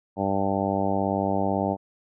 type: harmonic tone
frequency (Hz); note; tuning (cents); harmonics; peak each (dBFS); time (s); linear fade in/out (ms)
98; G2; 0; 1 / 2 / 3 / 4 / 5 / 6 / 7 / 8 / 9; -33 / -28 / -30 / -33 / -33 / -30 / -31 / -30 / -33; 0.16-1.77; 50
effects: none